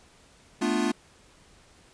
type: chord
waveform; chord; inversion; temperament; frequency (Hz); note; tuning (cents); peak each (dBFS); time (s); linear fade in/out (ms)
square; B half-diminished seventh; third; equal; 220 / 246.9 / 293.7 / 349.2; A3 / B3 / D4 / F4; 0 / 0 / 0 / 0; -30; 0.61-0.92; 10
effects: pink hiss -57 dBFS RMS until 1.93 s + resampled to 22050 Hz